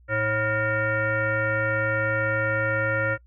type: tone with frequency modulation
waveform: sine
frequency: 974 Hz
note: B5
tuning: 24 cents flat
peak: -21 dBFS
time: 0.08-3.18 s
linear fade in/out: 50 ms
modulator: 431 Hz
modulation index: 2.2
effects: noise-tail reverb RT60 0.1 s tail -26 dB re dry + added 60 Hz sine -51 dBFS peak until 3.26 s